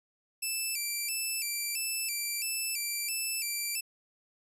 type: tone with vibrato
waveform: 5% pulse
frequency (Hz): 2489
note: D#7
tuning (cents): 0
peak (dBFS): -22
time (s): 0.42-3.81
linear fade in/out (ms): 10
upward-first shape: square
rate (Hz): 1.5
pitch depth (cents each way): 100
effects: resampled to 32000 Hz